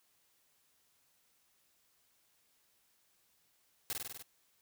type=noise with echo; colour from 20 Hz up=white; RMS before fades=-37 dBFS; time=3.9-3.93 s; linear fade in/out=0 ms; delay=49 ms; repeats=6; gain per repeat=-2 dB; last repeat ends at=4.224 s; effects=white hiss -73 dBFS RMS until 4.61 s